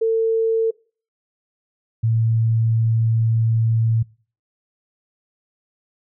sine tone pair in turn, 450 / 113.22 Hz, A4 / A2, +39 / +50 cents, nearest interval 2 octaves, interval 2389 cents, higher first, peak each -15 dBFS, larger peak neither, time 0.01-0.71 / 2.03-4.03 s, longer second, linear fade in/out 10 ms, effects noise-tail reverb RT60 0.4 s tail -23 dB re dry

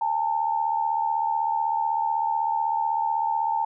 sine tone pair together, 824 / 900 Hz, G#5 / A5, -14 / +39 cents, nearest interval major second, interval 153 cents, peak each -27 / -23 dBFS, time 0.01-3.65 s, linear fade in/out 5 ms, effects none

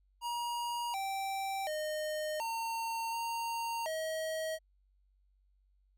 square tone with pitch steps, 951 / 779 / 614 / 912 / 924 / 636 Hz, A#5 / G5 / D#5 / A#5 / A#5 / D#5, +34 / -11 / -23 / -38 / -16 / +38 cents, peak -35 dBFS, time 0.21-4.59 s, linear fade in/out 50 ms, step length 730 ms, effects added 48 Hz sine -67 dBFS peak until 5.97 s

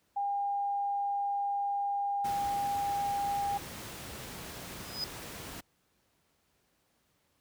sine tone, 805 Hz, G5, 46 cents sharp, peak -29 dBFS, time 0.16-3.58 s, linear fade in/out 10 ms
pink noise, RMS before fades -43 dBFS, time 2.24-5.61 s, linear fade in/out 10 ms
triangle tone with exponential growth, 5010 Hz, D#8, 11 cents sharp, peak -28 dBFS, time 4.78-5.04 s, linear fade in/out 1 ms, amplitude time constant 55 ms
effects pink hiss -73 dBFS RMS until 7.4 s + high-pass 60 Hz 12 dB/octave

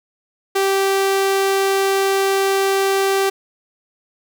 sawtooth tone, 389.8 Hz, G4, 10 cents flat, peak -11 dBFS, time 0.55-3.3 s, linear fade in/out 10 ms, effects none

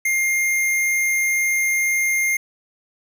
square tone, 2117 Hz, C7, 20 cents sharp, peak -18 dBFS, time 0.05-2.37 s, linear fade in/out 5 ms, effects none

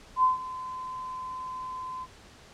sine tone with ADSR envelope, 1025 Hz, C6, 36 cents flat, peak -17 dBFS, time 0.16-2.07 s, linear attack 73 ms, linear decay 140 ms, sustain -17 dB, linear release 47 ms, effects pink hiss -52 dBFS RMS until 2.53 s + low-pass 7000 Hz 12 dB/octave

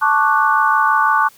sine chord, D major seventh, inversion second, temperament equal, 880 / 1108.7 / 1174.7 / 1480 Hz, A5 / C#6 / D6 / F#6, 0 / 0 / 0 / 0 cents, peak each -17 dBFS, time 0.01-1.29 s, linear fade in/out 20 ms, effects white hiss -48 dBFS RMS until 1.37 s

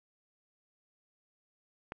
click, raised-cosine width 0.5 ms, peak -24 dBFS, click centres 1.921 s, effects none

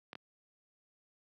clicks, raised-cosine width 0.3 ms, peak -27 dBFS, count 2, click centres 0.131 / 0.154 s, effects high-pass 150 Hz 12 dB/octave

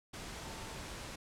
sine tone in noise, 895 Hz, A5, 29 cents sharp, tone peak -54 dBFS, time 0.43-0.77 s, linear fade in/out 10 ms, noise pink, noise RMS -45 dBFS, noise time 0.13-1.16 s, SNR -12 dB, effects low-pass 9000 Hz 12 dB/octave

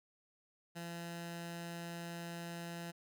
15% pulse tone with notch filter, 170.3 Hz, F3, 43 cents flat, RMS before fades -45 dBFS, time 0.75-2.92 s, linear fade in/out 20 ms, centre 420 Hz, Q 1.2, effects none

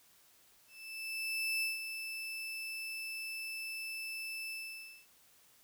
35% pulse tone with ADSR envelope, 2638 Hz, E7, 1 cent sharp, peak -30 dBFS, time 0.67-5.07 s, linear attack 950 ms, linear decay 160 ms, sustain -8 dB, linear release 560 ms, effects white hiss -65 dBFS RMS until 5.63 s

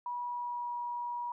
sine tone with pitch glide, 971 to 962.1 Hz, B5 to B5, -30 to -46 cents, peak -34 dBFS, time 0.06-1.32 s, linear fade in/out 2 ms, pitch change -16 cents, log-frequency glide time 0.22-0.75 s, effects none

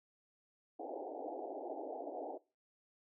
white band-pass noise, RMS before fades -44 dBFS, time 0.79-2.38 s, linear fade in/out 10 ms, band 270 to 820 Hz, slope 96 dB/octave, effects noise-tail reverb RT60 0.3 s tail -21 dB re dry

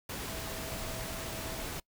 sine tone in noise, 651 Hz, E5, 22 cents flat, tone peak -46 dBFS, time 0.28-1.63 s, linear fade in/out 5 ms, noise pink, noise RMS -39 dBFS, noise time 0.09-1.8 s, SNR -10 dB, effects noise-tail reverb RT60 0.1 s tail -24 dB re dry

